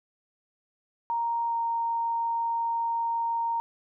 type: tone with pitch glide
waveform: sine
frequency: 932.3 to 926.4 Hz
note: A#5 to A#5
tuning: 0 to -11 cents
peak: -25 dBFS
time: 1.1-3.6 s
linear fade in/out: 0 ms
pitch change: -11 cents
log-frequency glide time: 1.47-1.55 s
effects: none